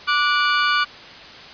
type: tone pair together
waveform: sawtooth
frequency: 1170.9 / 1464 Hz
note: D6 / F#6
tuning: -6 / -19 cents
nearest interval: major third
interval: 387 cents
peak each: -15 dBFS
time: 0.07-0.85 s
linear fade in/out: 20 ms
effects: white hiss -39 dBFS RMS until 1.53 s + resampled to 11025 Hz